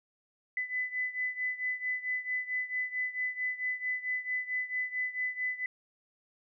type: beating tone pair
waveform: sine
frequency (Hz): 2003 / 2007.5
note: B6 / B6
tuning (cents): +24 / +28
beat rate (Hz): 4.5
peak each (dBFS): -33 / -36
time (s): 0.57-5.66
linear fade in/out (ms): 2
effects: none